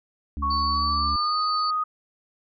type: harmonic tone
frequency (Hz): 70.9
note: C#2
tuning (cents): +40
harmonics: 1 / 3 / 4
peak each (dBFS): -28 / -38 / -40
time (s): 0.37-1.16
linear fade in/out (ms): 0
type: tone with pitch glide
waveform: sine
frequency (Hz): 1110 to 1245.9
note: C#6 to D#6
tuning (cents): +2 to +2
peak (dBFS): -22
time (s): 0.42-1.84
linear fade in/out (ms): 10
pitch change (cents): +200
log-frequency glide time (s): 0.65-1.38
type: tone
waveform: sine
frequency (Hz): 4503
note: C#8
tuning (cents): +26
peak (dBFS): -28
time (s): 0.5-1.71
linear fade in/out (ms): 10
effects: none